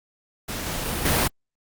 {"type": "noise with level steps", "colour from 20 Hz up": "pink", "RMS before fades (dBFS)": [-31, -29, -27, -20], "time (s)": [0.48, 1.28], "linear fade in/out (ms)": 10, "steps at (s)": [0.66, 0.85, 1.05], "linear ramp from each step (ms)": 5, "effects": ["Opus 48 kbps"]}